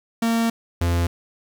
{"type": "tone pair in turn", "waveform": "45% pulse", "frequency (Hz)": [229.3, 85.89], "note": ["A#3", "F2"], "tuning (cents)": [-28, -28], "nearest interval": "octave + perfect fourth", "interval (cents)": 1700, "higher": "first", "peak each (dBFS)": [-18, -18], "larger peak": "neither", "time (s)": [[0.22, 0.5], [0.81, 1.07]], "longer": "first", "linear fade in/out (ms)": 5, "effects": ["8-bit"]}